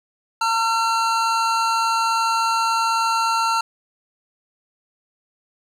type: tone pair together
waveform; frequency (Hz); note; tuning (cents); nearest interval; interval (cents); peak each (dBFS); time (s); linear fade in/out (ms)
square; 909 / 1360.6; A#5 / F6; -44 / -46; perfect fifth; 698; -21; 0.41-3.61; 5
effects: low-pass 7000 Hz 12 dB/octave + 8-bit